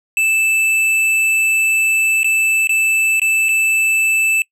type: tone with dropouts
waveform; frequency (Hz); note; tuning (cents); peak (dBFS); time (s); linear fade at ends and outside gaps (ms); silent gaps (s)
square; 2637; E7; 0; -13; 0.17-4.42; 1; 2.232-2.244 / 2.672-2.693 / 3.197-3.217 / 3.486-3.49
effects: noise-tail reverb RT60 0.1 s tail -24 dB re dry + low-pass 12000 Hz 12 dB/octave